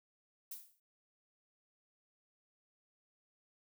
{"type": "noise with exponential decay", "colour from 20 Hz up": "violet", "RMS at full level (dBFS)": -42, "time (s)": [0.51, 0.8], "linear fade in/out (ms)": 5, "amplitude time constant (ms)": 62, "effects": []}